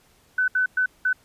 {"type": "tone bursts at uneven times", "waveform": "sine", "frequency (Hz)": 1507, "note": "F#6", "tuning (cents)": 31, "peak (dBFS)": -18, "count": 4, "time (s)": [[0.38, 0.48], [0.55, 0.66], [0.77, 0.86], [1.05, 1.13]], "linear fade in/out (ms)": 5, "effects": ["pink hiss -59 dBFS RMS until 1.24 s", "resampled to 32000 Hz"]}